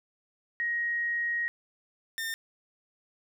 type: tone pair in turn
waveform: sine / sawtooth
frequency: 1884 / 1811.2 Hz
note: A#6 / A6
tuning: +18 / +50 cents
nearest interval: minor second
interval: 68 cents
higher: first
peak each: -27 / -28 dBFS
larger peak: first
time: 0.6-1.48 / 2.18-2.34 s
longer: first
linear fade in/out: 0 ms
effects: none